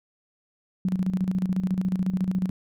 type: tone with tremolo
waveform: sine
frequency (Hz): 185.9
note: F#3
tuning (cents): +8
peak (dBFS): -20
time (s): 0.85-2.5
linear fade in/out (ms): 2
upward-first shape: square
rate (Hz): 14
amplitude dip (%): 65
effects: none